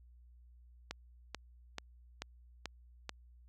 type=click train; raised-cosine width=0.2 ms; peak=-22 dBFS; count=6; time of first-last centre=0.91-3.093 s; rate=2.29 Hz; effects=added 60 Hz sine -57 dBFS peak until 3.48 s